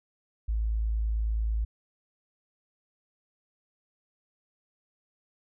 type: tone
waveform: sine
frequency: 54.6 Hz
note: A1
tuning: 13 cents flat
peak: -25 dBFS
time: 0.48-1.65 s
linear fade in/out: 10 ms
effects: none